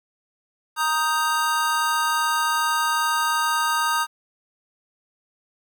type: chord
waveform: square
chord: Eb major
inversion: second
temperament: equal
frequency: 932.3 / 1244.5 / 1568 Hz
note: Bb5 / Eb6 / G6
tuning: 0 / 0 / 0 cents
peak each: -25 / -24 / -27 dBFS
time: 0.76-4.07 s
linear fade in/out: 50 ms
effects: 9-bit